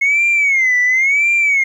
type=tone with vibrato; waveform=sine; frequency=2167 Hz; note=C#7; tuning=40 cents flat; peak=-9 dBFS; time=0.01-1.64 s; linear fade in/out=10 ms; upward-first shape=sine; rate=0.95 Hz; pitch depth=160 cents each way; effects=tanh soft clip ceiling -8 dBFS + 8-bit